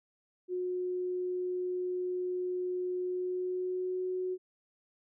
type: tone with pitch glide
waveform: sine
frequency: 362.9 to 368.2 Hz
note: F#4 to F#4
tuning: -34 to -8 cents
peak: -31 dBFS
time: 0.48-4.38 s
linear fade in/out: 50 ms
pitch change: +26 cents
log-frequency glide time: 3-4.02 s
effects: none